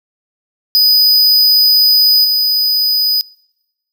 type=tone with level steps; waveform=square; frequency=4978 Hz; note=D#8; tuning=in tune; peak=-7 / -11 dBFS; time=0.75-3.21 s; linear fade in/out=0 ms; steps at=2.24 s; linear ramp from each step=10 ms; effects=noise-tail reverb RT60 1.0 s tail -26 dB re dry